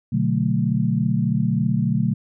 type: chord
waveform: sine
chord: B minor seventh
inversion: none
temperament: equal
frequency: 123.47 / 146.83 / 185 / 220 Hz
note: B2 / D3 / F#3 / A3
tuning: 0 / 0 / 0 / 0 cents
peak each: -23 dBFS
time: 0.12-2.14 s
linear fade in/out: 10 ms
effects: none